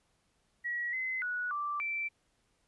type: tone with pitch steps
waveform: sine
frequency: 1918 / 2046 / 1467 / 1172 / 2336 Hz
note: A#6 / C7 / F#6 / D6 / D7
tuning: +49 / -39 / -15 / -4 / -10 cents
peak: -32 dBFS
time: 0.64-2.09 s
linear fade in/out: 20 ms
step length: 290 ms
effects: pink hiss -74 dBFS RMS until 2.67 s + resampled to 24000 Hz